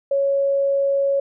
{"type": "tone", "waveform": "sine", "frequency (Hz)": 554.4, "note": "C#5", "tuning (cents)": 0, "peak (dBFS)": -16, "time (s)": [0.11, 1.2], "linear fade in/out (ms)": 5, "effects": []}